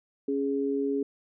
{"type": "tone pair together", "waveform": "sine", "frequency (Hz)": [277.2, 415.3], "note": ["C#4", "G#4"], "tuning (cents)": [0, 0], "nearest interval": "perfect fifth", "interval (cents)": 700, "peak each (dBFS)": -28, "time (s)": [0.28, 1.03], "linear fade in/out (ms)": 5, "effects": []}